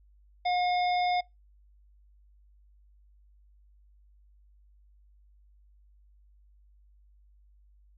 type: harmonic tone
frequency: 718 Hz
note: F5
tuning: 48 cents sharp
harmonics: 1 / 3 / 5 / 7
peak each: -25 / -35 / -39 / -42 dBFS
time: 0.45-1.21 s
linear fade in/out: 10 ms
effects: noise-tail reverb RT60 0.2 s tail -24 dB re dry + added 50 Hz sine -57 dBFS peak until 7.97 s